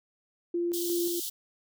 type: tone with tremolo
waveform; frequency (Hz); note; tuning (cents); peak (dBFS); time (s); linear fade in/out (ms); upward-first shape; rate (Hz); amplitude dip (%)
sine; 345.5; F4; -19; -26; 0.54-1.2; 5; square; 2.8; 35
type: high-pass noise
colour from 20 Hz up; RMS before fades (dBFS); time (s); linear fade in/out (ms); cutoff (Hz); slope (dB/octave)
white; -35; 0.73-1.3; 10; 3000; 96
effects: none